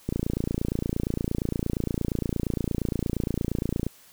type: click train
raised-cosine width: 3 ms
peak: -13 dBFS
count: 109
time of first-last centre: 0.09-3.866 s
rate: 28.6 Hz
effects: white hiss -54 dBFS RMS until 4.12 s